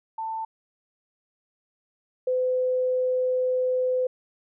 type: tone pair in turn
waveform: sine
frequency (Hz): 890 / 508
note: A5 / B4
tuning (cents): +20 / +49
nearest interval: minor seventh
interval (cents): 971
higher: first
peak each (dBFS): -28 / -21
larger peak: second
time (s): 0.18-0.45 / 2.27-4.07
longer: second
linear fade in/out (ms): 5
effects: none